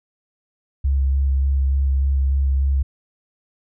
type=tone with vibrato; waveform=sine; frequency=68 Hz; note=C#2; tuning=33 cents flat; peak=-15 dBFS; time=0.84-2.83 s; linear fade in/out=10 ms; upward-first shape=square; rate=3.4 Hz; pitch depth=14 cents each way; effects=none